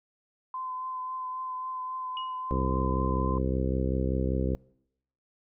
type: tone with vibrato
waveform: sine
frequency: 1026 Hz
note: C6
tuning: 34 cents flat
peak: -32 dBFS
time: 0.54-3.38 s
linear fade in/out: 2 ms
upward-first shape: triangle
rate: 3.7 Hz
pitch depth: 17 cents each way
type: tone with exponential decay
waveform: sine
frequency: 2900 Hz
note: F#7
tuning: 35 cents flat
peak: -33 dBFS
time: 2.17-2.41 s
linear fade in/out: 1 ms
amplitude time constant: 52 ms
type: harmonic tone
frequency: 65.2 Hz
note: C2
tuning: 5 cents flat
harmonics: 1 / 2 / 3 / 4 / 5 / 6 / 7 / 8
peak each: -29 / -32 / -34 / -35 / -36 / -37 / -37 / -38 dBFS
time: 2.51-4.55 s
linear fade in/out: 0 ms
effects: noise-tail reverb RT60 0.8 s tail -25 dB re dry